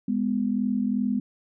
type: tone pair together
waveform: sine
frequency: 206.3 / 249 Hz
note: G#3 / B3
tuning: -11 / +14 cents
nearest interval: minor third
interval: 325 cents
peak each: -25 dBFS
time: 0.08-1.2 s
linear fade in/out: 5 ms
effects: none